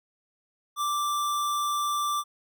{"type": "tone", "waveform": "square", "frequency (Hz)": 1174.7, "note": "D6", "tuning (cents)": 0, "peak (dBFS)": -26, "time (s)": [0.76, 2.24], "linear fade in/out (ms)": 50, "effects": []}